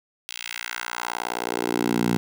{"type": "tone with high-pass filter sweep", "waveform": "10% pulse", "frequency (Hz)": 59.3, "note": "A#1", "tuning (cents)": 30, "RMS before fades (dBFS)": -27, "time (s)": [0.29, 2.17], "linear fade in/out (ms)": 0, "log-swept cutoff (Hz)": [3200, 170], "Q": 1.6, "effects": []}